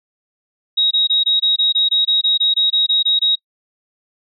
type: tone bursts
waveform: sine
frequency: 3794 Hz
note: A#7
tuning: 30 cents sharp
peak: -12 dBFS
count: 16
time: 0.77-3.355 s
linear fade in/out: 10 ms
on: 140 ms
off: 23 ms
effects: noise-tail reverb RT60 0.1 s tail -24 dB re dry